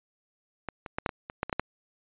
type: clicks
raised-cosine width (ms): 0.5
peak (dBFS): -18 / -23 / -14 / -10 / -19 / -22 / -12 / -19 / -12 / -11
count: 10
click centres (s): 0.687 / 0.862 / 0.985 / 1.062 / 1.092 / 1.299 / 1.431 / 1.496 / 1.528 / 1.596
effects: resampled to 8000 Hz